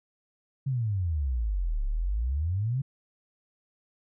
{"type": "exponential two-way sweep", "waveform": "sine", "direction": "down then up", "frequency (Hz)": [140, 33.69, 140], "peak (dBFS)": -25, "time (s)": [0.66, 2.82], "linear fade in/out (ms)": 10, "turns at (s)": 1.85, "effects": []}